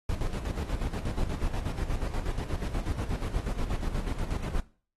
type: noise with tremolo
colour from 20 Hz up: brown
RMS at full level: -29 dBFS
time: 0.09-4.6 s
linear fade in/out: 2 ms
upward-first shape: square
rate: 8.3 Hz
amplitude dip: 60%
effects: noise-tail reverb RT60 0.4 s tail -18 dB re dry + AAC 32 kbps